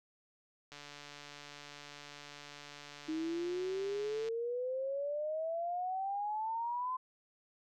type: click train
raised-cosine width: 0.2 ms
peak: -32 dBFS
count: 518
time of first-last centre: 0.72-4.286 s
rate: 145 Hz
type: exponential sweep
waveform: sine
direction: up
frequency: 311.1 to 1035 Hz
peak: -34 dBFS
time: 3.08-6.97 s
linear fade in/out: 10 ms
effects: none